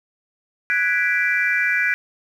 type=chord; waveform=sine; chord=G# half-diminished seventh; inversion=third; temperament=equal; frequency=1480 / 1661.2 / 1975.5 / 2349 Hz; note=F#6 / G#6 / B6 / D7; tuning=0 / 0 / 0 / 0 cents; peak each=-22 dBFS; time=0.7-1.94 s; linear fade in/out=0 ms; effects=tanh soft clip ceiling -7 dBFS + 8-bit